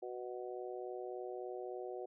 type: harmonic tone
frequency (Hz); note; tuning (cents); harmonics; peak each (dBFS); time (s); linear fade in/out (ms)
123.47; B2; 0; 3 / 4 / 5 / 6; -44 / -47 / -50 / -49; 0.02-2.06; 10
effects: none